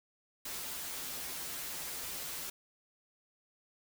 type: noise with comb filter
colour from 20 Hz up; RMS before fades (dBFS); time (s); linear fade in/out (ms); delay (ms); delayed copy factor
white; -41; 0.45-2.5; 5; 9.4; -0.85
effects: none